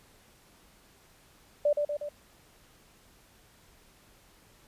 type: tone with echo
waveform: sine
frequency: 587.3 Hz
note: D5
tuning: in tune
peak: -21 dBFS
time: 1.65-1.73 s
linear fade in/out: 5 ms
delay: 120 ms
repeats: 3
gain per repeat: -4 dB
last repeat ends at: 2.09 s
effects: pink hiss -60 dBFS RMS until 4.67 s + resampled to 32000 Hz